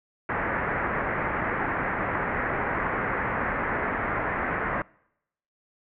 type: low-pass noise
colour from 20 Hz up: white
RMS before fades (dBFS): -28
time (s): 0.29-4.82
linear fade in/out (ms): 2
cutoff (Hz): 2000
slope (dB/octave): 48
effects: noise-tail reverb RT60 0.8 s tail -25 dB re dry